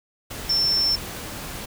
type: tone in noise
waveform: sine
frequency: 5380 Hz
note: E8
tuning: 34 cents sharp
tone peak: -18 dBFS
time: 0.49-0.96 s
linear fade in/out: 10 ms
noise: pink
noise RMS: -34 dBFS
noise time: 0.3-1.66 s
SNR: +13 dB
effects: none